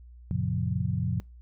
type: chord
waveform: sine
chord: Gb major seventh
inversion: none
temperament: equal with one note detuned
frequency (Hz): 92.5 / 116.54 / 138.59 / 178.8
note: Gb2 / Bb2 / Db3 / F3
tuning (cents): 0 / 0 / 0 / +41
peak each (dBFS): -31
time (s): 0.31-1.2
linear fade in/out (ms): 0
effects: noise-tail reverb RT60 0.3 s tail -26 dB re dry + added 60 Hz sine -46 dBFS peak until 1.41 s